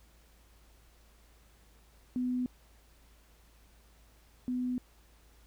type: tone pair in turn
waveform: sine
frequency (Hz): 250 / 250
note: B3 / B3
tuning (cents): +21 / +21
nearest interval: unison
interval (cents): 0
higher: neither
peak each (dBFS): -29 / -30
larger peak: first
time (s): 2.16-2.46 / 4.48-4.78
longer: neither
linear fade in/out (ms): 0
effects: added 55 Hz sine -60 dBFS peak until 5.46 s + pink hiss -65 dBFS RMS until 5.46 s